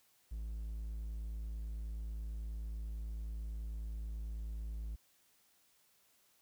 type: tone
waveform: triangle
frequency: 54.6 Hz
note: A1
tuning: 13 cents flat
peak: -37 dBFS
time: 0.31-4.96 s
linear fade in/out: 10 ms
effects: white hiss -71 dBFS RMS until 6.41 s